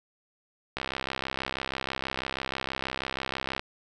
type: click train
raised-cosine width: 0.3 ms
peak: -14 dBFS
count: 188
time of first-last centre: 0.77-3.595 s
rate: 66.2 Hz
effects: none